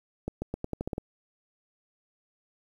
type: accelerating click train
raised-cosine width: 2 ms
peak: -18 dBFS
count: 9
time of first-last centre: 0.28-0.981 s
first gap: 140 ms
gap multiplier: 0.86
effects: 9-bit

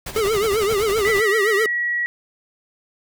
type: noise with tremolo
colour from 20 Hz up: pink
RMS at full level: -29 dBFS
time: 0.06-1.21 s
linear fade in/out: 5 ms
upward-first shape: sine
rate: 11 Hz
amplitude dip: 65%
type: tone with vibrato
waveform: square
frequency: 420 Hz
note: G#4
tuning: 19 cents sharp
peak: -18 dBFS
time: 0.16-1.66 s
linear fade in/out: 2 ms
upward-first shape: triangle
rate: 7.7 Hz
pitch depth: 160 cents each way
type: tone with pitch glide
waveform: sine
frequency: 1975.5 to 1921.5 Hz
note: B6 to B6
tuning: 0 to -48 cents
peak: -19 dBFS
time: 1.05-2.06 s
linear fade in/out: 0 ms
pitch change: -48 cents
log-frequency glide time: 1.18-1.27 s
effects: none

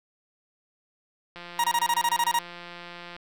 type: click train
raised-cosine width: 0.3 ms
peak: -25 dBFS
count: 315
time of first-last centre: 1.36-3.165 s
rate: 174 Hz
type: tone bursts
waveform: 40% pulse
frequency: 944 Hz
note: A#5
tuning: 22 cents sharp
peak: -20 dBFS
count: 11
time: 1.59-2.389 s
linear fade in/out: 2 ms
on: 49 ms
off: 26 ms
effects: none

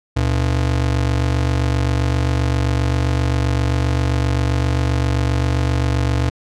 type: ring-modulated tone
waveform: square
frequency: 95.8 Hz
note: G2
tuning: 39 cents flat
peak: -13 dBFS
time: 0.16-6.3 s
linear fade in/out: 10 ms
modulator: 23.8 Hz
effects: low-pass 7000 Hz 12 dB/octave

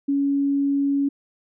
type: tone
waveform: sine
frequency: 280 Hz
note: C#4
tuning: 18 cents sharp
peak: -18 dBFS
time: 0.08-1.09 s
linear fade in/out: 10 ms
effects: none

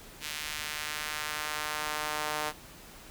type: tone with high-pass filter sweep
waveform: sawtooth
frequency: 151.5 Hz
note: D#3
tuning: 46 cents flat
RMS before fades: -35 dBFS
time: 0.2-2.53 s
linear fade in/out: 50 ms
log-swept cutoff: 2500 to 750 Hz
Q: 1
effects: pink hiss -50 dBFS RMS until 3.1 s

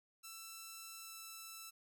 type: tone with pitch glide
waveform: 5% pulse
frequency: 1332 to 1324.3 Hz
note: E6 to E6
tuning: +18 to +8 cents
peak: -38 dBFS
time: 0.23-1.71 s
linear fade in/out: 20 ms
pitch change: -10 cents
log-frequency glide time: 1-1.12 s
effects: none

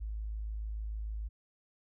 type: tone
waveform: sine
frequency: 53.4 Hz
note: G#1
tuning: 49 cents sharp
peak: -35 dBFS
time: 0-1.29 s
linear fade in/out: 20 ms
effects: none

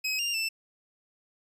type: tone with pitch steps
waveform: 25% pulse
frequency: 2543 / 2795 / 2659 Hz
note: D#7 / F7 / E7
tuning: +37 / +1 / +14 cents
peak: -24 dBFS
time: 0.04-0.49 s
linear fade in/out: 10 ms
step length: 150 ms
effects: resampled to 32000 Hz

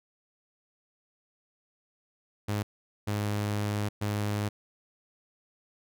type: tone bursts at uneven times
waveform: sawtooth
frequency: 103.83 Hz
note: G#2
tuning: in tune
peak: -24 dBFS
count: 3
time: 2.48-2.63 / 3.07-3.89 / 4.01-4.49 s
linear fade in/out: 10 ms
effects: none

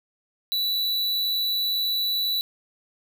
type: tone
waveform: square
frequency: 3951 Hz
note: B7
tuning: in tune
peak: -23 dBFS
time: 0.52-2.41 s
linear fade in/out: 0 ms
effects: none

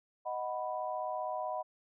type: chord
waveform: sine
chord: B major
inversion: first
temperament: equal with one note detuned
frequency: 624.4 / 740 / 987.8 Hz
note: D#5 / F#5 / B5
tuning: +6 / 0 / 0 cents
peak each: -38 / -38 / -39 dBFS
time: 0.25-1.63 s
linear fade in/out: 20 ms
effects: none

